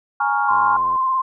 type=chord; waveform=sine; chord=Bb minor seventh; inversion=third; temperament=equal; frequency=830.6 / 932.3 / 1108.7 / 1396.9 Hz; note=Ab5 / Bb5 / Db6 / F6; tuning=0 / 0 / 0 / 0 cents; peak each=-20 / -24 / -23 / -22 dBFS; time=0.2-0.77 s; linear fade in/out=5 ms
type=tone with vibrato; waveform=sine; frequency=1045 Hz; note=C6; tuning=2 cents flat; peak=-16 dBFS; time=0.48-1.22 s; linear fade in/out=10 ms; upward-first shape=sine; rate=18 Hz; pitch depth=29 cents each way
type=click train; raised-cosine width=1 ms; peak=-25 dBFS; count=40; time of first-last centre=0.51-0.959 s; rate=86.8 Hz
effects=none